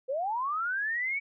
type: linear sweep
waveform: sine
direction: up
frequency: 493.9 to 2272 Hz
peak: -28 dBFS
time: 0.08-1.2 s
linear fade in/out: 20 ms
effects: none